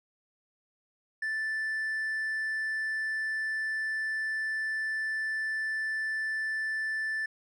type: tone with hard clipping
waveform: sine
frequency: 1760 Hz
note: A6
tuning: in tune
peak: -30 dBFS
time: 1.22-7.26 s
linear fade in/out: 5 ms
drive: 2 dB
effects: none